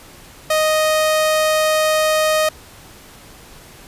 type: tone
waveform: sawtooth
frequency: 622.3 Hz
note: D#5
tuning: in tune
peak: -10 dBFS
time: 0.5-2.49 s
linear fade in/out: 5 ms
effects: pink hiss -42 dBFS RMS until 3.87 s + resampled to 32000 Hz